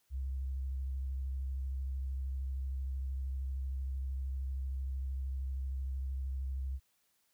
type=tone with vibrato; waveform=sine; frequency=66.3 Hz; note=C2; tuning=23 cents sharp; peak=-34 dBFS; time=0.1-6.8 s; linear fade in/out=50 ms; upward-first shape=square; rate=13 Hz; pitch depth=23 cents each way; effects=white hiss -75 dBFS RMS until 7.33 s